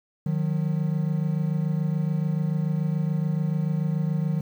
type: tone pair together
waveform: triangle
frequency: 153.54 / 180.5 Hz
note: D#3 / F#3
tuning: -23 / -43 cents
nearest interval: minor third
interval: 280 cents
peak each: -22 / -25 dBFS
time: 0.26-4.41 s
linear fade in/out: 5 ms
effects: 9-bit